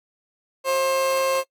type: tone with amplitude modulation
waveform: 30% pulse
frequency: 532 Hz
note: C5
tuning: 29 cents sharp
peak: -15 dBFS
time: 0.64-1.44 s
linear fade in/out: 50 ms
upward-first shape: sine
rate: 160 Hz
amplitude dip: 35%
effects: noise-tail reverb RT60 0.1 s tail -24 dB re dry + AAC 64 kbps